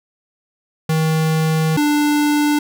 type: tone pair in turn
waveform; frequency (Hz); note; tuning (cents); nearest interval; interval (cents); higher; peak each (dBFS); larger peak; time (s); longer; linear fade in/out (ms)
square; 158.6 / 295.3; D#3 / D4; +33 / +10; major seventh; 1077; second; -15 / -14; second; 0.89-1.77 / 1.77-2.59; first; 5
effects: none